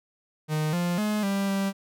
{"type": "tone with pitch steps", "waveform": "45% pulse", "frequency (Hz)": [154.1, 174.9, 211.5, 197.3, 195.8], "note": ["D#3", "F3", "G#3", "G3", "G3"], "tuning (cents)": [-16, 3, 32, 11, -2], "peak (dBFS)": -24, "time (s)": [0.48, 1.73], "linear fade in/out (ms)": 50, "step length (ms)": 250, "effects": []}